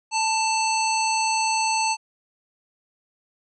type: harmonic tone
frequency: 885 Hz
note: A5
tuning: 10 cents sharp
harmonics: 1 / 3 / 5 / 7 / 9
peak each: -22 / -27 / -29 / -30 / -32 dBFS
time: 0.11-1.97 s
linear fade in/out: 50 ms
effects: none